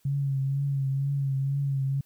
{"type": "tone with vibrato", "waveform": "sine", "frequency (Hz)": 137.8, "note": "C#3", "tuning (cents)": -10, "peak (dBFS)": -24, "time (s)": [0.05, 2.01], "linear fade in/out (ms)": 5, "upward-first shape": "triangle", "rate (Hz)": 2.1, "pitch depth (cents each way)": 45, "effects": ["white hiss -66 dBFS RMS until 2.05 s"]}